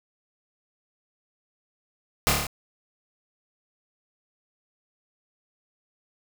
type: noise with echo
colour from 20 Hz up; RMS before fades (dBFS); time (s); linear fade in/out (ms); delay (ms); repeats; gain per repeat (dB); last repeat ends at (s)
pink; -20; 2.27-2.3; 0; 28; 6; -2; 2.468
effects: none